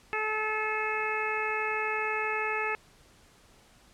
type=harmonic tone; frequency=432.3 Hz; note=A4; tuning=31 cents flat; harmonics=1 / 2 / 3 / 4 / 5 / 6; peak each=-35 / -35 / -35 / -35 / -35 / -35 dBFS; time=0.13-2.75 s; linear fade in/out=0 ms; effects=pink hiss -59 dBFS RMS until 3.93 s + low-pass 10000 Hz 12 dB/octave